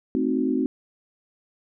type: chord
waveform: sine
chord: A diminished seventh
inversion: none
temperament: equal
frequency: 220 / 261.6 / 311.1 / 370 Hz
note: A3 / C4 / Eb4 / Gb4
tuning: 0 / 0 / 0 / 0 cents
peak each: -29 / -23 / -27 / -28 dBFS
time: 0.15-0.66 s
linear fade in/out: 0 ms
effects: none